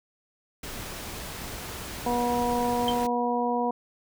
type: noise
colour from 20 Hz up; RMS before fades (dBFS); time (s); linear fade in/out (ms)
pink; -37; 0.63-3.07; 5
type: harmonic tone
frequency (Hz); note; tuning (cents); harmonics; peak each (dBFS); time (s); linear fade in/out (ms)
241.8; B3; -36; 1 / 2 / 3 / 4; -29 / -29 / -29 / -29; 2.06-3.71; 5
type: tone with exponential decay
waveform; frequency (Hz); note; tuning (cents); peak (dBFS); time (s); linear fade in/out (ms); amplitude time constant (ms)
sine; 3136; G7; 0; -22; 2.88-2.96; 2; 17
effects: none